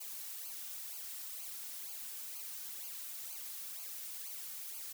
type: noise with flanger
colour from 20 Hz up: blue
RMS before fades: -45 dBFS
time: 0-4.93 s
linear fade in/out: 10 ms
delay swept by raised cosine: 0.54 to 3.04 ms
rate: 2.1 Hz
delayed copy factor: -0.8
effects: none